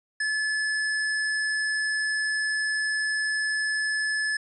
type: tone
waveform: square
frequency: 1724 Hz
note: A6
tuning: 36 cents flat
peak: -25 dBFS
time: 0.2-4.37 s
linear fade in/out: 5 ms
effects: resampled to 24000 Hz